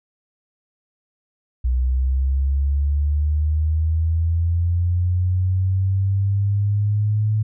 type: linear sweep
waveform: sine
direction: up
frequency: 61.74 to 108.2 Hz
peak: -16 dBFS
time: 1.64-7.43 s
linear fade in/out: 10 ms
effects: none